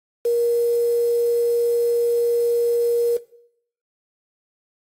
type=tone with quantisation; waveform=sine; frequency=472.7 Hz; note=A#4; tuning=24 cents sharp; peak=-16 dBFS; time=0.25-3.17 s; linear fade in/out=5 ms; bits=6; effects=noise-tail reverb RT60 0.7 s tail -19 dB re dry + AAC 48 kbps